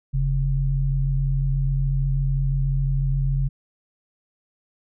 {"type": "tone pair together", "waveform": "sine", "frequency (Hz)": [42.8, 136.6], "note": ["F1", "C#3"], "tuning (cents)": [-34, -25], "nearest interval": "octave + minor sixth", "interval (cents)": 2009, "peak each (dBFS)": [-22, -21], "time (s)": [0.13, 3.49], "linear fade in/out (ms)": 20, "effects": []}